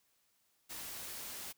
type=noise; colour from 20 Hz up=white; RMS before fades=-45 dBFS; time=0.69-1.53 s; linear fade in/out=20 ms; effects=white hiss -75 dBFS RMS until 1.57 s